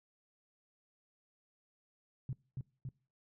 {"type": "tone with echo", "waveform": "sine", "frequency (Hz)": 130.81, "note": "C3", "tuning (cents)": 0, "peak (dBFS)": -35, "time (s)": [2.29, 2.33], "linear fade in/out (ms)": 2, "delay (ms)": 280, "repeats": 2, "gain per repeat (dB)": -2, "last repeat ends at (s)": 2.89, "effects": ["noise-tail reverb RT60 0.4 s tail -23 dB re dry"]}